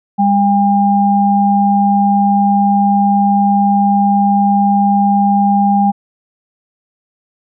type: tone pair together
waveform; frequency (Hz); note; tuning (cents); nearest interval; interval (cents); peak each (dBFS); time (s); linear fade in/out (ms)
sine; 201 / 804; G3 / G5; +44 / +44; 2 octaves; 2400; -11; 0.18-5.92; 20
effects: none